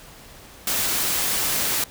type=noise; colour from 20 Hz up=white; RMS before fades=-23 dBFS; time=0.67-1.84 s; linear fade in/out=2 ms; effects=pink hiss -45 dBFS RMS until 1.9 s